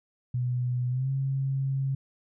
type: tone with pitch glide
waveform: sine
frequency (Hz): 124.1 to 135.33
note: B2 to C#3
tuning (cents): +9 to -41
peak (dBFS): -25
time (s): 0.34-1.95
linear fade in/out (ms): 5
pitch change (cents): +150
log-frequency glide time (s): 0.89-1.1
effects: none